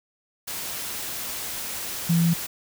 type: tone in noise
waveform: sine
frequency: 168.4 Hz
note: E3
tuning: 37 cents sharp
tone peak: -17 dBFS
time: 2.09-2.34 s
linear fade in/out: 10 ms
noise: white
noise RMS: -32 dBFS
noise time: 0.47-2.47 s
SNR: +12 dB
effects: none